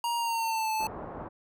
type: tone with pitch glide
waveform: square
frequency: 942 to 873.9 Hz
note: A#5 to A5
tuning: +18 to -12 cents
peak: -28 dBFS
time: 0.04-0.87 s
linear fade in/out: 2 ms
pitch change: -130 cents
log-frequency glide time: 0.16-0.71 s
type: low-pass noise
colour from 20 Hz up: white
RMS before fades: -40 dBFS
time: 0.79-1.29 s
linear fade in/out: 20 ms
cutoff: 1000 Hz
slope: 24 dB/octave
effects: none